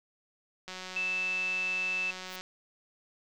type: click train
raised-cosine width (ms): 0.2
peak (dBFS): -24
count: 321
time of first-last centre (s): 0.68-2.41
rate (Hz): 185
type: tone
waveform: sine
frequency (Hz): 2637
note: E7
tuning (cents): 0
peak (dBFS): -29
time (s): 0.96-2.11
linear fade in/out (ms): 5
type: noise with exponential growth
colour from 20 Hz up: violet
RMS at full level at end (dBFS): -43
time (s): 2.23-2.36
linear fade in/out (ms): 5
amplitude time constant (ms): 27
effects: none